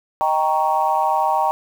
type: chord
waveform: sine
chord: Eb dominant seventh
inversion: none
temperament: equal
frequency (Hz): 622.3 / 784 / 932.3 / 1108.7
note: Eb5 / G5 / Bb5 / Db6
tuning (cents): 0 / 0 / 0 / 0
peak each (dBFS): -24 / -19 / -19 / -24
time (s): 0.21-1.51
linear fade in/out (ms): 0
effects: tanh soft clip ceiling -5 dBFS + 7-bit